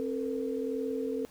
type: tone cluster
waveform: sine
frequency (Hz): 266.2 / 445.5 / 487.2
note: C4 / A4 / B4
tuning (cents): +30 / +22 / -24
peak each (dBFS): -34 / -33 / -38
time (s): 0-1.25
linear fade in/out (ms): 0
effects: pink hiss -58 dBFS RMS until 1.3 s